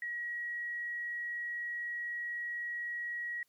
sine tone, 1908 Hz, A#6, 40 cents sharp, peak -35 dBFS, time 0.02-3.43 s, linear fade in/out 2 ms, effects white hiss -75 dBFS RMS until 3.48 s + MP3 96 kbps

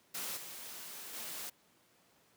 white noise with level steps, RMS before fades -40 / -47 / -43 dBFS, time 0.14-1.5 s, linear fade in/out 10 ms, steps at 0.36 / 1.13 s, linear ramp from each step 20 ms, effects pink hiss -68 dBFS RMS until 2.36 s + high-pass 150 Hz 12 dB/octave

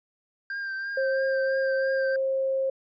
triangle tone with vibrato, 1585 Hz, G6, 19 cents sharp, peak -28 dBFS, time 0.5-2.16 s, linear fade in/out 2 ms, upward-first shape triangle, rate 3 Hz, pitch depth 36 cents each way
sine tone, 534 Hz, C5, 35 cents sharp, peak -23 dBFS, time 0.97-2.7 s, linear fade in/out 5 ms
effects resampled to 16000 Hz

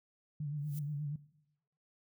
sine tone with vibrato, 146.83 Hz, D3, in tune, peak -35 dBFS, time 0.4-1.16 s, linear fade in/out 5 ms, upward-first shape sine, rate 8.4 Hz, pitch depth 62 cents each way
violet noise with exponential growth, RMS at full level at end -46 dBFS, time 0.57-0.79 s, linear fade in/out 2 ms, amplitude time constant 46 ms
effects noise-tail reverb RT60 0.9 s tail -19 dB re dry

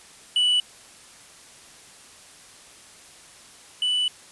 triangle tone pair in turn, 2960 / 2976 Hz, F#7 / F#7, 0 / +9 cents, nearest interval unison, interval 9 cents, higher second, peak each -16 / -19 dBFS, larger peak first, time 0.36-0.6 / 3.82-4.08 s, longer second, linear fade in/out 2 ms, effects white hiss -48 dBFS RMS until 4.31 s + resampled to 24000 Hz

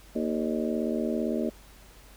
harmonic tone with a mistuned harmonic, 77.78 Hz, D#2, in tune, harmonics 3 / 4 / 5 / 6 / 7 / 8, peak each -29 / -33 / -33 / -37 / -37 / -35 dBFS, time 0.15-1.5 s, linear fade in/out 10 ms, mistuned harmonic 7, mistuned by +70 cents, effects added 49 Hz sine -52 dBFS peak until 2.16 s + pink hiss -54 dBFS RMS until 2.16 s

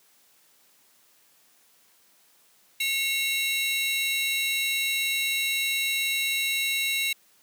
45% pulse tone cluster, 2180 / 2741 / 3864 Hz, C#7 / F7 / B7, -29 / -33 / -39 cents, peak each -29 dBFS, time 2.8-7.13 s, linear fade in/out 5 ms, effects white hiss -61 dBFS RMS until 7.42 s + high-pass 150 Hz 12 dB/octave

